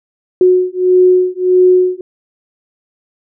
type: beating tone pair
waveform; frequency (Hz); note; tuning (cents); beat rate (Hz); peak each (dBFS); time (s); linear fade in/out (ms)
sine; 365.1 / 366.7; F#4 / F#4; -23 / -15; 1.6; -10; 0.41-2.01; 2
effects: none